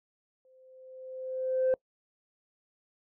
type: tone with exponential growth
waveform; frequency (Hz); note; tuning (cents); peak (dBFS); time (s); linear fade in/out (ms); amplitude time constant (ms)
sine; 518; C5; -17; -20; 0.45-1.74; 1; 280
effects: noise-tail reverb RT60 0.1 s tail -26 dB re dry + tanh soft clip ceiling -20 dBFS